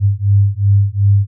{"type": "beating tone pair", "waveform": "sine", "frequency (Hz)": [99, 101.7], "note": ["G2", "G#2"], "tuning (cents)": [18, -36], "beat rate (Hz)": 2.7, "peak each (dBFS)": -12, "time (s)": [0, 1.27], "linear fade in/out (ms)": 50, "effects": []}